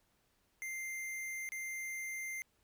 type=tone with dropouts; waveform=square; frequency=2093 Hz; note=C7; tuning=in tune; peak=-40 dBFS; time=0.62-2.42 s; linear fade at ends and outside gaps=0 ms; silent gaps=1.49-1.52 s; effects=pink hiss -75 dBFS RMS until 2.63 s